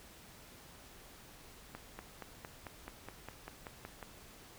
accelerating click train, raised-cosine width 0.5 ms, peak -29 dBFS, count 12, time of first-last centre 1.75-4.028 s, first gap 240 ms, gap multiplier 0.97, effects pink hiss -56 dBFS RMS until 4.58 s

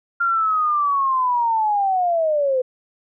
sine linear sweep, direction down, 1396.9 to 500 Hz, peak -16 dBFS, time 0.2-2.62 s, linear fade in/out 10 ms, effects none

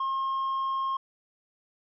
triangle tone with tanh clipping, 1072 Hz, C6, 42 cents sharp, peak -27 dBFS, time 0-0.97 s, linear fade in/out 5 ms, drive 7 dB, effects none

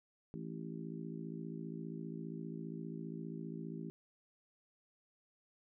harmonic tone with a mistuned harmonic, 55 Hz, A1, in tune, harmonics 3 / 4 / 5 / 6 / 7, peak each -45 / -47 / -49 / -51 / -52 dBFS, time 0.34-3.9 s, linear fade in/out 0 ms, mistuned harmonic 7, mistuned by +32 cents, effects none

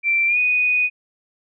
sine tone with pitch glide, 2349 to 2482 Hz, D7 to D#7, 0 to -5 cents, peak -15 dBFS, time 0.03-0.9 s, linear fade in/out 50 ms, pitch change +95 cents, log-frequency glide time 0.27-0.38 s, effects none

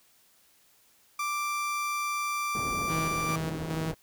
30% pulse tone, 1177 Hz, D6, 3 cents sharp, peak -26 dBFS, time 1.19-3.36 s, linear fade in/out 5 ms
white low-pass noise, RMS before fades -38 dBFS, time 2.55-3.94 s, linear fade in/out 0 ms, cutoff 400 Hz, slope 12 dB/octave
sawtooth tone with tremolo, 160 Hz, D#3, 49 cents sharp, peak -26 dBFS, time 2.87-3.95 s, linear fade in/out 50 ms, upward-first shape square, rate 2.4 Hz, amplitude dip 40%
effects white hiss -63 dBFS RMS until 4.02 s

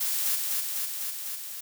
blue noise with echo, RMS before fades -28 dBFS, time 0-0.36 s, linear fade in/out 10 ms, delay 250 ms, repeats 5, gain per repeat -2 dB, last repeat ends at 1.61 s, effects none

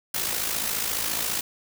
white noise with amplitude modulation, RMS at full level -25 dBFS, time 0.14-1.41 s, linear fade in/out 5 ms, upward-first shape sine, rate 54.5 Hz, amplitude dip 55%, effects none

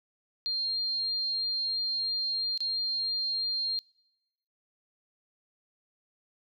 sine tone with dropouts, 4201 Hz, C8, 6 cents sharp, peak -28 dBFS, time 0.46-3.79 s, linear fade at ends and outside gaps 0 ms, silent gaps 2.576-2.605 s, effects noise-tail reverb RT60 0.9 s tail -25 dB re dry

